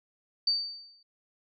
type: tone with exponential decay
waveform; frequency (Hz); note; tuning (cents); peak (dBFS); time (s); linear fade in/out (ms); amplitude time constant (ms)
sine; 4602; D8; -36; -21; 0.47-1.03; 5; 120
effects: none